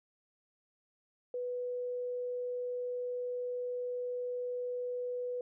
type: tone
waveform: sine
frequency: 493.6 Hz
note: B4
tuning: 1 cent flat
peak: -34 dBFS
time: 1.34-5.41 s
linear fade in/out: 2 ms
effects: none